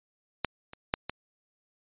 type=clicks; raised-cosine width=0.3 ms; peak=-10 / -27 / -8 / -17 dBFS; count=4; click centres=0.447 / 0.734 / 0.939 / 1.096 s; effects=resampled to 8000 Hz